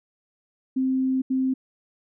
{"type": "tone bursts at uneven times", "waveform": "sine", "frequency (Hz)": 261.6, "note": "C4", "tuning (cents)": 0, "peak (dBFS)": -20, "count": 2, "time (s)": [[0.76, 1.22], [1.3, 1.54]], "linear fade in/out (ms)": 10, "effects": []}